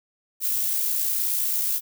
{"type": "noise with amplitude modulation", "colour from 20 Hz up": "violet", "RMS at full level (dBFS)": -23, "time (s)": [0.4, 1.81], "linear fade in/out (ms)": 50, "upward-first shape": "sine", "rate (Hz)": 59, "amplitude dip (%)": 30, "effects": []}